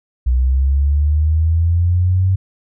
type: linear sweep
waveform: sine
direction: up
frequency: 61.2 to 95.4 Hz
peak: -11 dBFS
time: 0.26-2.36 s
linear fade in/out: 10 ms
effects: none